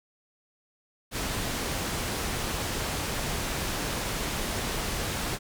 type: low-pass noise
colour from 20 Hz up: pink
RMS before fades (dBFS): -31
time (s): 1.11-5.39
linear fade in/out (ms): 50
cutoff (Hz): 12000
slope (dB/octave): 12
effects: none